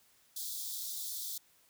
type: high-pass noise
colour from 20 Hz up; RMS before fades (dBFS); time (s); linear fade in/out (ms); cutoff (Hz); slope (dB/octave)
white; -40; 0.36-1.38; 5; 3400; 96
effects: white hiss -67 dBFS RMS until 1.69 s